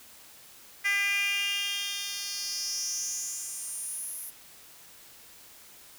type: tone with high-pass filter sweep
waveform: 10% pulse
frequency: 401.3 Hz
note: G4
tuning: 41 cents sharp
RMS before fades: -32 dBFS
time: 0.84-4.31 s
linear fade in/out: 20 ms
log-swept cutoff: 2000 to 12000 Hz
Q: 4.8
effects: white hiss -52 dBFS RMS until 5.98 s